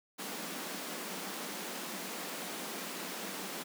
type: high-pass noise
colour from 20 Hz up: pink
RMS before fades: -41 dBFS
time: 0.18-3.64 s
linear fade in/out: 20 ms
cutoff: 170 Hz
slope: 96 dB/octave
effects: none